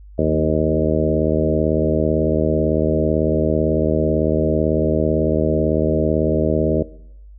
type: harmonic tone with a mistuned harmonic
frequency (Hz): 78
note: D#2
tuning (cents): +5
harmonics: 1 / 2 / 3 / 4 / 5 / 6 / 7 / 8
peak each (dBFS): -23 / -23 / -23 / -23 / -23 / -23 / -23 / -23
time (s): 0.18-6.83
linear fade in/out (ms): 10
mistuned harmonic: 3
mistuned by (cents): -20
effects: noise-tail reverb RT60 0.8 s tail -20 dB re dry + added 50 Hz sine -38 dBFS peak until 7.38 s